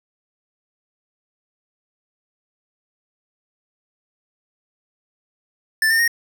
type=tone with pitch steps; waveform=square; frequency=1765 / 1812.5 / 1861.3 Hz; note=A6 / A#6 / A#6; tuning=+5 / -49 / -3 cents; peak=-15 dBFS; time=5.82-6.078 s; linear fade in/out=2 ms; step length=86 ms; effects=7-bit